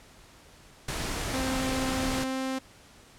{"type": "noise", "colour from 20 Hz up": "pink", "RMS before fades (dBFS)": -32, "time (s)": [0.88, 2.24], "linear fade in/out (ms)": 5}
{"type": "tone with pitch glide", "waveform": "sawtooth", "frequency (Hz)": [261.6, 263.3], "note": ["C4", "C4"], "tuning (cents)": [0, 11], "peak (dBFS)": -25, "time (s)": [1.33, 2.59], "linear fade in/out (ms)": 10, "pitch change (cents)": 11, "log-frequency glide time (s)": [2.12, 2.39]}
{"effects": ["pink hiss -54 dBFS RMS until 3.18 s", "low-pass 10000 Hz 12 dB/octave"]}